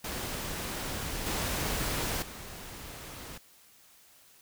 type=noise with level steps; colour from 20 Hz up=pink; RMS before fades=-36 / -32 / -44 dBFS; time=0.04-3.38 s; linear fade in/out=5 ms; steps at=1.26 / 2.22 s; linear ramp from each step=5 ms; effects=white hiss -59 dBFS RMS until 4.41 s